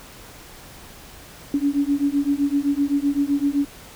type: beating tone pair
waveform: sine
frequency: 280 / 287.8 Hz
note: C#4 / D4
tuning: +18 / -35 cents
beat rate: 7.8 Hz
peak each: -21 / -21 dBFS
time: 1.54-3.65 s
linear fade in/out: 2 ms
effects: pink hiss -43 dBFS RMS until 3.95 s